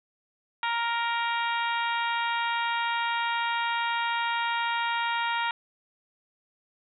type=harmonic tone; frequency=467.2 Hz; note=A#4; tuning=4 cents sharp; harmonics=2 / 3 / 4 / 5 / 6 / 7 / 8; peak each=-28 / -32 / -34 / -36 / -38 / -39 / -40 dBFS; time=0.63-5.51 s; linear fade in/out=2 ms; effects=none